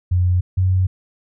sine tone pair in turn, 89.9 / 92.96 Hz, F#2 / F#2, -49 / +9 cents, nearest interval minor second, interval 58 cents, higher second, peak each -13 dBFS, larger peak neither, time 0.11-0.41 / 0.57-0.87 s, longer neither, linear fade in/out 10 ms, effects none

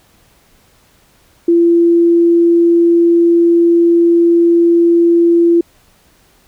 sine tone, 340 Hz, F4, 46 cents flat, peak -6 dBFS, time 1.48-5.61 s, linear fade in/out 5 ms, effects pink hiss -51 dBFS RMS until 6.47 s

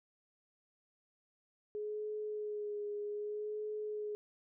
sine tone with vibrato, 419.5 Hz, G#4, 17 cents sharp, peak -37 dBFS, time 1.75-4.15 s, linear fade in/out 0 ms, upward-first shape sine, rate 0.64 Hz, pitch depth 24 cents each way, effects none

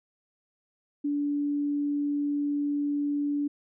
sine tone, 289.2 Hz, D4, 27 cents flat, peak -25 dBFS, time 1.04-3.48 s, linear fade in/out 10 ms, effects none

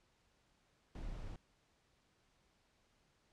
brown noise, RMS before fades -45 dBFS, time 0.95-1.36 s, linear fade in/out 2 ms, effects pink hiss -75 dBFS RMS until 3.32 s + low-pass 7000 Hz 12 dB/octave

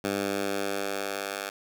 10% pulse tone with high-pass filter sweep, 99.4 Hz, G2, 25 cents sharp, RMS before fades -31 dBFS, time 0.04-1.5 s, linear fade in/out 5 ms, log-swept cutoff 200 to 790 Hz, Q 0.75, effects none

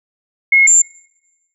sine tone pair in turn, 2166 / 7286 Hz, C#7 / A#8, -41 / -41 cents, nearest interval octave + major sixth, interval 2100 cents, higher second, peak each -6 dBFS, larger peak neither, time 0.52-0.67 / 0.67-0.82 s, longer neither, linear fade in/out 5 ms, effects noise-tail reverb RT60 1.0 s tail -24 dB re dry

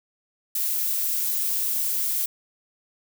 violet noise, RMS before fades -25 dBFS, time 0.55-2.26 s, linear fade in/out 5 ms, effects none

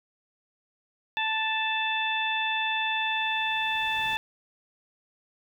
harmonic tone, 880 Hz, A5, in tune, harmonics 1 / 2 / 3 / 4, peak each -30 / -31 / -30 / -32 dBFS, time 1.17-4.17 s, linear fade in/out 0 ms
pink noise with exponential growth, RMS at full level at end -44 dBFS, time 2.27-4.16 s, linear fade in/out 0 ms, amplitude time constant 410 ms
effects none

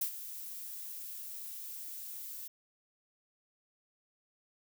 violet noise with ADSR envelope, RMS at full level -32 dBFS, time 0.01-2.48 s, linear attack 6 ms, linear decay 88 ms, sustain -12 dB, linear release 8 ms, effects none

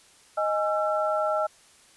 sine tone cluster, 623 / 828 / 1345 Hz, D#5 / G#5 / E6, +2 / -5 / +34 cents, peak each -25 / -30 / -28 dBFS, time 0.37-1.47 s, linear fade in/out 10 ms, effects white hiss -56 dBFS RMS until 1.96 s + resampled to 24000 Hz

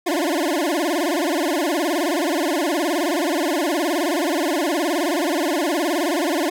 25% pulse tone with vibrato, 320.8 Hz, E4, 47 cents flat, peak -15 dBFS, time 0.06-6.5 s, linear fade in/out 10 ms, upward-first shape sine, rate 19 Hz, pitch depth 220 cents each way, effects none

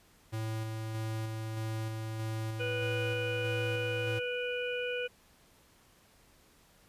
square tone with tremolo, 110.6 Hz, A2, 9 cents sharp, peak -34 dBFS, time 0.32-4.2 s, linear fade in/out 20 ms, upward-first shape square, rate 1.6 Hz, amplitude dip 25%
harmonic tone, 491.3 Hz, B4, 9 cents flat, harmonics 1 / 3 / 5 / 6, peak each -34 / -40 / -39 / -43 dBFS, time 2.59-5.08 s, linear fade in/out 20 ms
effects pink hiss -63 dBFS RMS until 6.88 s + resampled to 32000 Hz

